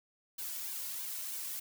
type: noise with flanger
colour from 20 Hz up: blue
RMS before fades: -40 dBFS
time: 0.38-1.6 s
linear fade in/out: 10 ms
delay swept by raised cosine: 1.5 to 2.5 ms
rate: 3.1 Hz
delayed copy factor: -0.75
effects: none